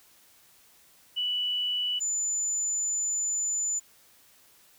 sine tone pair in turn, 2960 / 7020 Hz, F#7 / A8, 0 / -5 cents, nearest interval octave + minor third, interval 1495 cents, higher second, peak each -26 dBFS, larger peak neither, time 1.16-2 / 2-3.8 s, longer second, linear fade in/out 20 ms, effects white hiss -59 dBFS RMS until 4.78 s

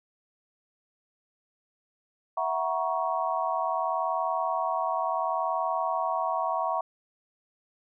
sine chord, F# dominant seventh, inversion third, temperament equal with one note detuned, 659.3 / 740 / 949.2 / 1108.7 Hz, E5 / F#5 / A#5 / C#6, 0 / 0 / +31 / 0 cents, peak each -31 dBFS, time 2.37-6.81 s, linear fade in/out 5 ms, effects none

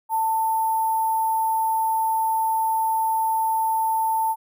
sine tone with sample-and-hold, 890 Hz, A5, 20 cents sharp, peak -19 dBFS, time 0.09-4.36 s, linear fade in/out 50 ms, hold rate 11025 Hz, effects none

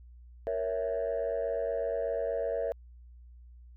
sine chord, A# diminished, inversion none, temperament equal, 466.2 / 554.4 / 659.3 Hz, A#4 / C#5 / E5, 0 / 0 / 0 cents, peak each -32 dBFS, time 0.47-2.72 s, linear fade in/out 0 ms, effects tanh soft clip ceiling -24 dBFS + added 60 Hz sine -49 dBFS peak until 3.76 s

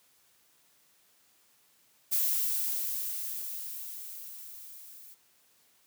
violet noise with level ramp, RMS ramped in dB -27 to -51 dBFS, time 2.11-5.15 s, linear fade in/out 20 ms, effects white hiss -66 dBFS RMS until 5.86 s + high-pass 80 Hz 12 dB/octave

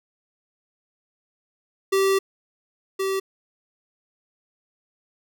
square tone pair in turn, 388.1 / 386.1 Hz, G4 / G4, -17 / -26 cents, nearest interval unison, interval 9 cents, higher first, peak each -18 / -23 dBFS, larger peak first, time 1.92-2.19 / 2.99-3.2 s, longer first, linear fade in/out 10 ms, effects none

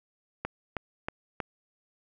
click train, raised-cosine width 0.5 ms, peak -16 dBFS, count 4, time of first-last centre 0.45-1.402 s, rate 3.15 Hz, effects none

